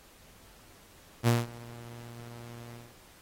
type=tone with ADSR envelope; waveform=sawtooth; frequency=118.3 Hz; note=A#2; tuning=26 cents sharp; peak=-16 dBFS; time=1.23-2.95 s; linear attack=45 ms; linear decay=190 ms; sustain=-24 dB; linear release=210 ms; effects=pink hiss -57 dBFS RMS until 3.21 s + AAC 48 kbps